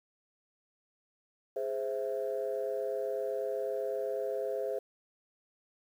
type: chord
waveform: sine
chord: Ab augmented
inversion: none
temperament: equal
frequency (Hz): 415.3 / 523.3 / 659.3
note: Ab4 / C5 / E5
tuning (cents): 0 / 0 / 0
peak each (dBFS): -35 / -34 / -37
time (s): 1.56-4.79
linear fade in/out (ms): 5
effects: tanh soft clip ceiling -24 dBFS + 10-bit